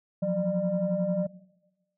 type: tone cluster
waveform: sine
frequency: 173.2 / 184.4 / 599 Hz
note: F3 / F#3 / D5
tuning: -14 / -6 / +34 cents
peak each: -31 / -27 / -27 dBFS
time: 0.22-1.27 s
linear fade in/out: 10 ms
effects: noise-tail reverb RT60 1.0 s tail -19 dB re dry + tanh soft clip ceiling -18 dBFS